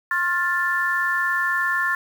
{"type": "chord", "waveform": "sine", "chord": "F major", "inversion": "second", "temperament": "equal with one note detuned", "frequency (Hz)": [1068.5, 1396.9, 1760], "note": ["C6", "F6", "A6"], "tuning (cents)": [36, 0, 0], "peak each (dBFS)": [-26, -26, -21], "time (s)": [0.11, 1.95], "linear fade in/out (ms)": 2, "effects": ["7-bit"]}